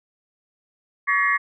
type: tone cluster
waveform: sine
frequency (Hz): 1133 / 1710 / 1904 / 2128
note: C#6 / A6 / A#6 / C7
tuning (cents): +37 / -50 / +36 / +29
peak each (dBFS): -22 / -25 / -22 / -23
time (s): 1.07-1.38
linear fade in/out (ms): 20
effects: none